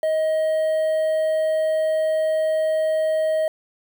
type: tone with quantisation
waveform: triangle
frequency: 630 Hz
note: D#5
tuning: 21 cents sharp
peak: -16 dBFS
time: 0.03-3.48 s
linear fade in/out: 2 ms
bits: 7
effects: none